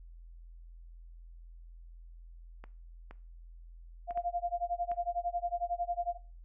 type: clicks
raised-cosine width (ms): 0.5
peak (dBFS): -33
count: 5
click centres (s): 2.64 / 3.11 / 4.108 / 4.175 / 4.916
type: tone with tremolo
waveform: sine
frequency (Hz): 698.5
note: F5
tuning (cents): 0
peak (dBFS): -28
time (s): 4.07-6.18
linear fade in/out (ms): 50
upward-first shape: sine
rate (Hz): 11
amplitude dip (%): 95
effects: noise-tail reverb RT60 0.4 s tail -19 dB re dry + added 42 Hz sine -48 dBFS peak until 6.44 s